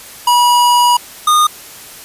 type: tone pair in turn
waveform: square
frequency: 969 / 1224.7 Hz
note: B5 / D#6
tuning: -33 / -28 cents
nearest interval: major third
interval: 405 cents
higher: second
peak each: -8 dBFS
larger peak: neither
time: 0.27-0.97 / 1.27-1.47 s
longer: first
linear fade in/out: 5 ms
effects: white hiss -34 dBFS RMS until 2.04 s + resampled to 32000 Hz